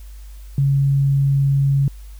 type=tone; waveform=sine; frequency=138.59 Hz; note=C#3; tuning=in tune; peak=-13 dBFS; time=0.58-1.88 s; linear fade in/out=2 ms; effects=added 50 Hz sine -34 dBFS peak until 2.19 s + white hiss -52 dBFS RMS until 2.19 s